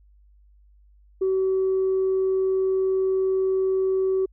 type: tone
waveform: sine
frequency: 379.8 Hz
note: F#4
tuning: 45 cents sharp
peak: -18 dBFS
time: 1.21-4.26 s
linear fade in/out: 10 ms
effects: tanh soft clip ceiling -16 dBFS + added 50 Hz sine -52 dBFS peak until 4.32 s